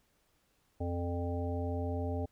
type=harmonic tone with a mistuned harmonic; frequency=87.31 Hz; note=F2; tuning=in tune; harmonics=1 / 3 / 5 / 7 / 9; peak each=-34 / -39 / -41 / -42 / -44 dBFS; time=0.8-2.26 s; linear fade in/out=10 ms; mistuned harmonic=7; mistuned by=-25 cents; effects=pink hiss -73 dBFS RMS until 2.31 s